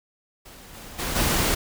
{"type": "noise with level steps", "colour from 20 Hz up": "pink", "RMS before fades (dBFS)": [-45, -41, -28, -22], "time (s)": [0.45, 1.55], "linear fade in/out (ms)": 10, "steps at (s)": [0.73, 0.98, 1.15], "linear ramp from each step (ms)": 20, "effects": []}